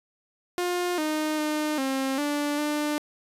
sawtooth tone with pitch steps, 355.2 / 307.9 / 304.1 / 267.3 / 292 / 297.8 Hz, F4 / D#4 / D#4 / C4 / D4 / D4, +29 / -18 / -40 / +37 / -10 / +24 cents, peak -21 dBFS, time 0.58-2.98 s, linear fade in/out 0 ms, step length 400 ms, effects resampled to 32000 Hz

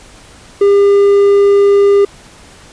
triangle tone, 401.8 Hz, G4, 43 cents sharp, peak -3 dBFS, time 0.61-2.05 s, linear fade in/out 5 ms, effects pink hiss -39 dBFS RMS until 2.72 s + resampled to 22050 Hz

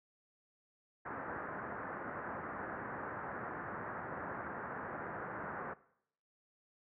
white low-pass noise, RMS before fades -43 dBFS, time 1.05-5.74 s, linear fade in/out 10 ms, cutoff 1700 Hz, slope 48 dB/octave, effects noise-tail reverb RT60 0.7 s tail -19 dB re dry + high-pass 100 Hz 12 dB/octave

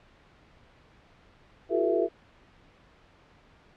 sine tone cluster, 340.4 / 373.1 / 421.6 / 472.8 / 663 Hz, F4 / F#4 / G#4 / A#4 / E5, -44 / +14 / +26 / +24 / +10 cents, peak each -29 dBFS, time 1.69-2.09 s, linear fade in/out 50 ms, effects pink hiss -58 dBFS RMS until 3.76 s + low-pass 3000 Hz 12 dB/octave

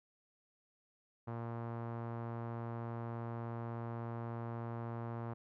sawtooth tone with low-pass filter, 116.54 Hz, A#2, in tune, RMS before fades -42 dBFS, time 1.27-5.34 s, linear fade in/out 10 ms, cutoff 1100 Hz, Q 1.6, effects none

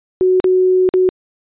sine tone with dropouts, 370 Hz, F#4, in tune, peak -9 dBFS, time 0.21-1.09 s, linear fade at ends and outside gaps 0 ms, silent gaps 0.401-0.443 / 0.89-0.939 s, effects resampled to 8000 Hz

